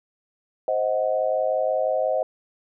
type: chord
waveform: sine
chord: C diminished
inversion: none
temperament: equal with one note detuned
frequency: 523.3 / 629.1 / 740 Hz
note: C5 / Eb5 / Gb5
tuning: 0 / +19 / 0 cents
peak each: -24 / -23 / -28 dBFS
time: 0.68-2.23 s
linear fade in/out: 2 ms
effects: none